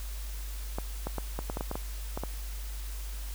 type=clicks; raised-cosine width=1 ms; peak=-19 dBFS; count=11; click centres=0.785 / 1.07 / 1.183 / 1.39 / 1.499 / 1.571 / 1.609 / 1.714 / 1.755 / 2.175 / 2.236 s; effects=added 50 Hz sine -35 dBFS peak until 3.34 s + white hiss -47 dBFS RMS until 3.34 s